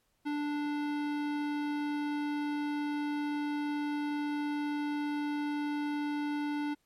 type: tone with hard clipping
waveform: sine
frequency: 293.7 Hz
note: D4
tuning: in tune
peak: -33 dBFS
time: 0.25-6.75 s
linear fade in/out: 20 ms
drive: 18 dB
effects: pink hiss -75 dBFS RMS until 6.85 s + MP3 64 kbps